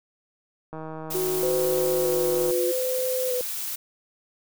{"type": "click train", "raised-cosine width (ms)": 1, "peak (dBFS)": -23, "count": 282, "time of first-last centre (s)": [0.73, 2.508], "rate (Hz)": 158}
{"type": "noise", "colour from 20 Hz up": "blue", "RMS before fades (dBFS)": -31, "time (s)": [1.1, 3.76], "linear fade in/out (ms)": 10}
{"type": "tone with pitch glide", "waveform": "sine", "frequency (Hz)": [370.3, 356.2], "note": ["F#4", "F4"], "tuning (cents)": [1, 34], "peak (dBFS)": -24, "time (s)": [1.14, 2.72], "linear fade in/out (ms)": 10, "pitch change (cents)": -67, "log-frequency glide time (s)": [1.67, 2.56]}
{"type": "tone with vibrato", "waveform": "sine", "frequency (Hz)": 505, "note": "B4", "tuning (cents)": 39, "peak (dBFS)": -24, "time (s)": [1.43, 3.41], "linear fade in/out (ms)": 0, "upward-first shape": "square", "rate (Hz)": 0.8, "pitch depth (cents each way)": 20}
{"effects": []}